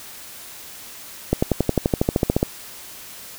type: accelerating click train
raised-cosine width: 2 ms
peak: -3 dBFS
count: 15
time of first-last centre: 1.33-2.429 s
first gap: 95 ms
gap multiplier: 0.97
effects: white hiss -39 dBFS RMS until 3.38 s